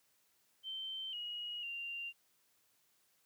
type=tone with pitch steps; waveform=sine; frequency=3106 / 2894 / 2780 Hz; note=G7 / F#7 / F7; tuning=-17 / -39 / -9 cents; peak=-40 dBFS; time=0.63-2.13 s; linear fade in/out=50 ms; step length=500 ms; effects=white hiss -74 dBFS RMS until 3.25 s + high-pass 80 Hz 12 dB/octave